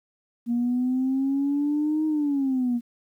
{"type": "exponential two-way sweep", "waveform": "sine", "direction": "up then down", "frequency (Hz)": [235, 313.1, 235], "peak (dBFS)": -20, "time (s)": [0.46, 2.81], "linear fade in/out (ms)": 50, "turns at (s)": 2.06, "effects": ["tanh soft clip ceiling -17 dBFS", "10-bit"]}